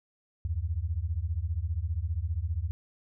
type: beating tone pair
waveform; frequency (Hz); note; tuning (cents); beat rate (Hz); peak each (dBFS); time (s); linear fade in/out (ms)
sine; 75.3 / 90.3; D2 / F#2; +44 / -42; 15; -31; 0.45-2.71; 0
effects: none